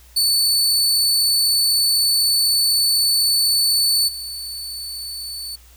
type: tone with level steps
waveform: sawtooth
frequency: 4484 Hz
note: C#8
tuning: 19 cents sharp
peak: -12 / -25 dBFS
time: 0.16-5.56 s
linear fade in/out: 10 ms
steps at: 4.07 s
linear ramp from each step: 20 ms
effects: added 60 Hz sine -46 dBFS peak until 5.76 s + white hiss -51 dBFS RMS until 5.76 s